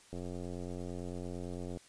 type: click train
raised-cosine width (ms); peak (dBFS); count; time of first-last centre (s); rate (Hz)
2; -29; 147; 0.13-1.772; 88.9
effects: white hiss -60 dBFS RMS until 1.88 s + resampled to 22050 Hz